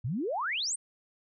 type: exponential sweep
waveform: sine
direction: up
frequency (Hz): 103.83 to 9310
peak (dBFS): -29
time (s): 0.04-0.76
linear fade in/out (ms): 10
effects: none